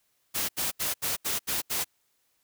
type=noise bursts; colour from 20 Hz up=white; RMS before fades=-29 dBFS; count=7; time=0.34-1.846 s; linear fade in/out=20 ms; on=150 ms; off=76 ms; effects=white hiss -72 dBFS RMS until 2.43 s